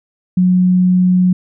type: tone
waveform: sine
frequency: 182.2 Hz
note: F#3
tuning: 26 cents flat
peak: -8 dBFS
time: 0.37-1.33 s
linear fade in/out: 5 ms
effects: none